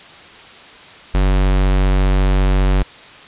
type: tone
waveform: square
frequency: 47.38 Hz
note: F#1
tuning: 42 cents sharp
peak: -12 dBFS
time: 1.14-2.83 s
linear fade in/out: 10 ms
effects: white hiss -39 dBFS RMS until 3.27 s + resampled to 8000 Hz